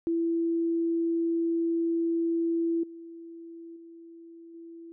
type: tone with level steps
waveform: sine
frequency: 333.6 Hz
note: E4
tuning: 21 cents sharp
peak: -24 / -41 / -45 / -42 dBFS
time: 0.07-4.92 s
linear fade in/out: 0 ms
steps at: 2.83 / 3.76 / 4.54 s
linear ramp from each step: 5 ms
effects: none